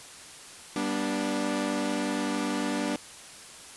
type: chord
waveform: sawtooth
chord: G major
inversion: none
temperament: equal with one note detuned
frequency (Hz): 196 / 242.7 / 293.7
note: G3 / B3 / D4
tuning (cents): 0 / -30 / 0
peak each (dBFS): -30 / -28 / -26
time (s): 0.76-2.96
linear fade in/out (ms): 2
effects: white hiss -46 dBFS RMS until 3.76 s + resampled to 24000 Hz